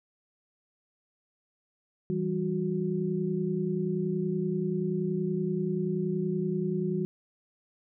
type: tone cluster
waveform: sine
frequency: 164 / 194.5 / 366.1 Hz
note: E3 / G3 / F#4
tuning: -9 / -13 / -18 cents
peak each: -31 dBFS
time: 2.1-7.05 s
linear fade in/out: 0 ms
effects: none